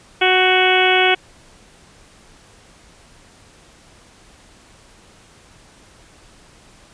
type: harmonic tone with a mistuned harmonic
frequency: 370 Hz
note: F#4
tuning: in tune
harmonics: 1 / 2 / 3 / 4 / 5 / 6 / 7 / 8 / 9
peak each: -18 / -18 / -27 / -20 / -26 / -19 / -21 / -22 / -23 dBFS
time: 0.21-1.15 s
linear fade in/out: 10 ms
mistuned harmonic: 4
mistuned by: +16 cents
effects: pink hiss -48 dBFS RMS until 6.93 s + resampled to 22050 Hz